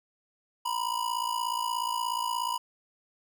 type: ring-modulated tone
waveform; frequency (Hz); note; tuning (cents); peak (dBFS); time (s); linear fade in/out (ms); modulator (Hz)
square; 978; B5; -17; -26; 0.65-2.58; 10; 28.4
effects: none